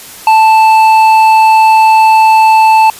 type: tone with hard clipping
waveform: sine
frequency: 880 Hz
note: A5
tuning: in tune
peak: -4 dBFS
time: 0.27-2.9 s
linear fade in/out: 2 ms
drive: 7 dB
effects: white hiss -30 dBFS RMS until 2.99 s + resampled to 32000 Hz